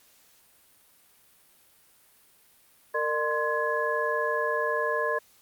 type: tone cluster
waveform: sine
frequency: 460.1 / 601 / 1045 / 1686 Hz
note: A#4 / D5 / C6 / G#6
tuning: -23 / +40 / -2 / +26 cents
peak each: -30 dBFS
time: 2.94-5.19 s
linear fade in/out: 10 ms
effects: white hiss -60 dBFS RMS until 5.41 s + Opus 48 kbps